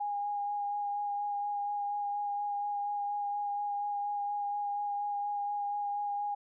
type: tone with vibrato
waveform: sine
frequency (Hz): 818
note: G#5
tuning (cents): -26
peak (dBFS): -31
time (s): 0-6.35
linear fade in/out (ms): 10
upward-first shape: sine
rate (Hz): 4.2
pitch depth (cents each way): 13
effects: none